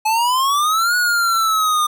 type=exponential two-way sweep; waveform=square; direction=up then down; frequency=855 to 1467 to 1208 Hz; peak=-15 dBFS; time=0.05-1.87 s; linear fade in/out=10 ms; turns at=0.96 s; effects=none